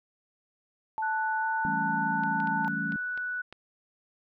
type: tone with pitch glide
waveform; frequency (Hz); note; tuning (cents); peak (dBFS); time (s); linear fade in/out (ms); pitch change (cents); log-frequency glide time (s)
sine; 878 to 887.2; A5 to A5; -4 to +14; -28; 0.98-2.68; 0; +18; 1.4-1.45
type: tone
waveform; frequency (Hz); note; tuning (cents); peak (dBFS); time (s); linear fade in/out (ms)
sine; 1480; F#6; 0; -30; 1.02-3.42; 10
type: chord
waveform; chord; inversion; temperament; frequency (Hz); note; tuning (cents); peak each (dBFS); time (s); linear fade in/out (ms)
sine; A dominant seventh; second; equal; 164.81 / 196 / 220 / 277.2; E3 / G3 / A3 / C#4; 0 / 0 / 0 / 0; -37 / -36 / -36 / -37; 1.65-2.96; 0
type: clicks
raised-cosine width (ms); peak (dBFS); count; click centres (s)
0.3; -28; 7; 2.236 / 2.402 / 2.473 / 2.647 / 2.922 / 3.176 / 3.526
effects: none